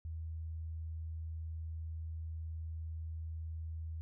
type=tone; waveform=sine; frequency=80.5 Hz; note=E2; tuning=41 cents flat; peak=-39 dBFS; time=0.05-4.01 s; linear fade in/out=0 ms; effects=none